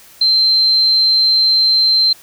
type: tone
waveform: sine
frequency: 4122 Hz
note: C8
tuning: 27 cents flat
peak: -9 dBFS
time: 0.21-2.13 s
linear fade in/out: 5 ms
effects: white hiss -43 dBFS RMS until 2.22 s